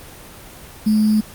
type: tone with sample-and-hold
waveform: sine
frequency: 214.5 Hz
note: A3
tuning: 44 cents flat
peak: -12 dBFS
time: 0.86-1.21 s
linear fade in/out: 10 ms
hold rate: 4900 Hz
effects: pink hiss -39 dBFS RMS until 1.34 s + Opus 24 kbps